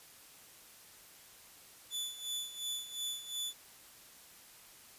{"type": "tone with tremolo", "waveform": "sawtooth", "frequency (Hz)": 3475, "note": "A7", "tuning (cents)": -22, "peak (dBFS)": -32, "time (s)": [1.9, 3.54], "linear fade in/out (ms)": 50, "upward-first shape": "sine", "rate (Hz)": 2.8, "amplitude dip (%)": 75, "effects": ["white hiss -57 dBFS RMS until 4.98 s", "resampled to 32000 Hz"]}